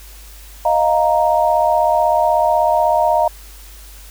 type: chord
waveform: sine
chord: Eb suspended second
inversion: none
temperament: equal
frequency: 622.3 / 698.5 / 932.3 Hz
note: Eb5 / F5 / Bb5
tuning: 0 / 0 / 0 cents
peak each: -16 dBFS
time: 0.65-3.28 s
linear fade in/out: 5 ms
effects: added 50 Hz sine -37 dBFS peak until 4.1 s + white hiss -42 dBFS RMS until 4.1 s